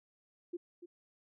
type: tone with echo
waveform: sine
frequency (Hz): 349.2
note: F4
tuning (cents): 0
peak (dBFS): -36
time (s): 0.53-0.57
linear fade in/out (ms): 10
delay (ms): 290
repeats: 1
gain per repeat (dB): -11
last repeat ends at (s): 0.86
effects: none